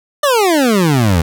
25% pulse exponential sweep, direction down, 608 to 77.78 Hz, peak -6 dBFS, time 0.23-1.22 s, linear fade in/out 5 ms, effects none

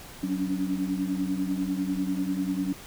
sine tone cluster, 186.5 / 277.7 / 287.8 Hz, F#3 / C#4 / D4, +14 / +3 / -35 cents, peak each -30 dBFS, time 0.23-2.73 s, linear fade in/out 5 ms, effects pink hiss -45 dBFS RMS until 2.86 s

